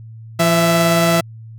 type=tone pair together; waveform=sawtooth; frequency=169.96 / 662 Hz; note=F3 / E5; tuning=-47 / +7 cents; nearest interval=2 octaves; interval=2354 cents; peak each=-11 dBFS; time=0.39-1.21 s; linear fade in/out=10 ms; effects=added 112 Hz sine -33 dBFS peak until 1.58 s